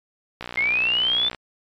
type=click train; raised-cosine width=0.3 ms; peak=-15 dBFS; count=58; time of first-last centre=0.41-1.347 s; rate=60.8 Hz
type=linear sweep; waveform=sine; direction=up; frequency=2100 to 3561 Hz; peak=-18 dBFS; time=0.57-1.29 s; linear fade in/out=5 ms
effects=MP3 96 kbps